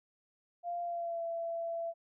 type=tone with pitch glide; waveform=sine; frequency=695 to 670.9 Hz; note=F5 to E5; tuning=-9 to +30 cents; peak=-34 dBFS; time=0.63-1.94 s; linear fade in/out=50 ms; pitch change=-61 cents; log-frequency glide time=0.82-1.22 s; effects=none